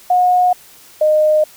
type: tone pair in turn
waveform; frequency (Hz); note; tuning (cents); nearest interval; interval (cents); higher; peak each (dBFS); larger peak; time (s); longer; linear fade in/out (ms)
sine; 724 / 613.9; F#5 / D#5; -38 / -23; minor third; 285; first; -9; neither; 0.1-0.53 / 1.01-1.44; neither; 5
effects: white hiss -43 dBFS RMS until 1.56 s